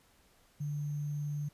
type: tone with sample-and-hold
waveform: sine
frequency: 146.83 Hz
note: D3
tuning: in tune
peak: -33 dBFS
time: 0.6-1.49 s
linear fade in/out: 10 ms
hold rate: 6300 Hz
effects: pink hiss -66 dBFS RMS until 1.53 s + resampled to 32000 Hz